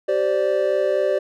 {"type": "chord", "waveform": "triangle", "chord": "G suspended fourth", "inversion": "none", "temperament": "equal with one note detuned", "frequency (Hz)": [386.8, 523.3, 587.3], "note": ["G4", "C5", "D5"], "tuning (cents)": [-23, 0, 0], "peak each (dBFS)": [-21, -21, -18], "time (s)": [0.08, 1.19], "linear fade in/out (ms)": 10, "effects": []}